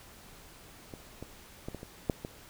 clicks, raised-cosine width 2 ms, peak -28 / -27 / -24 / -26 / -29 / -13 / -23 dBFS, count 7, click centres 0.938 / 1.226 / 1.685 / 1.747 / 1.831 / 2.098 / 2.249 s, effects pink hiss -53 dBFS RMS until 2.49 s

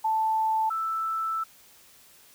sine tone pair in turn, 880 / 1321.1 Hz, A5 / E6, 0 / +3 cents, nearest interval perfect fifth, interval 703 cents, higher second, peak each -22 / -26 dBFS, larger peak first, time 0.04-0.7 / 0.7-1.44 s, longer second, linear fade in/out 10 ms, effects white hiss -55 dBFS RMS until 2.34 s

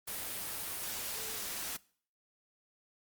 sine tone in noise, 440 Hz, A4, in tune, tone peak -49 dBFS, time 1.15-1.37 s, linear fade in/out 10 ms, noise white, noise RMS -39 dBFS, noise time 0.07-1.77 s, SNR -13 dB, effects noise-tail reverb RT60 0.5 s tail -22 dB re dry + Opus 32 kbps

